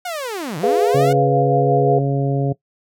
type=linear two-way sweep; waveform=sawtooth; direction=down then up; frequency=740 to 139.5 to 740 Hz; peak=-20 dBFS; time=0.05-1.13 s; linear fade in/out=5 ms; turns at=0.58 s
type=chord; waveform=sine; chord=F diminished; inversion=first; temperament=equal; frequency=415.3 / 493.9 / 698.5 Hz; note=Ab4 / Cb5 / F5; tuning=0 / 0 / 0 cents; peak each=-16 / -19 / -19 dBFS; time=0.63-1.99 s; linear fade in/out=5 ms
type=harmonic tone; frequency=138.59 Hz; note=C#3; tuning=in tune; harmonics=1 / 2 / 3 / 4 / 5; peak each=-17 / -24 / -25 / -27 / -29 dBFS; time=0.94-2.53 s; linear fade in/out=10 ms
effects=noise-tail reverb RT60 0.1 s tail -19 dB re dry